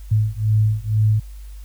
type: beating tone pair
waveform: sine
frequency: 106.6 / 108.7 Hz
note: G#2 / A2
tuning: +46 / -21 cents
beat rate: 2.1 Hz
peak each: -18 dBFS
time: 0.11-1.2 s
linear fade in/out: 10 ms
effects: added 50 Hz sine -33 dBFS peak until 1.64 s + white hiss -53 dBFS RMS until 1.64 s